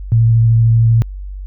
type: tone with vibrato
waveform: sine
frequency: 114.3 Hz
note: A#2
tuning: 34 cents flat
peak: -7 dBFS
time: 0.12-1.02 s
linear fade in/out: 0 ms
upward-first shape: sine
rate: 13 Hz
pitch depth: 15 cents each way
effects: added 48 Hz sine -24 dBFS peak until 1.46 s